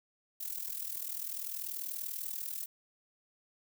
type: noise with amplitude modulation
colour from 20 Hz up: violet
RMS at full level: -36 dBFS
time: 0.4-2.66 s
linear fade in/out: 10 ms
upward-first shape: sine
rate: 40.4 Hz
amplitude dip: 75%
effects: none